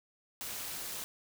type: noise with amplitude modulation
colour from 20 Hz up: white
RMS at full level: -38 dBFS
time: 0.41-1.04 s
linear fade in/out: 0 ms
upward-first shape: sine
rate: 235 Hz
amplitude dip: 55%
effects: none